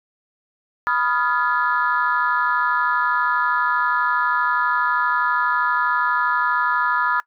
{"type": "chord", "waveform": "sine", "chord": "F half-diminished seventh", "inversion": "second", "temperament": "equal with one note detuned", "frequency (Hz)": [987.8, 1244.5, 1396.9, 1703], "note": ["Cb6", "Eb6", "F6", "Ab6"], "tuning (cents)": [0, 0, 0, 43], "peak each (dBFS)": -22, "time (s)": [0.87, 7.2], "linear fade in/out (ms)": 0, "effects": ["noise-tail reverb RT60 0.1 s tail -22 dB re dry", "tanh soft clip ceiling -8 dBFS"]}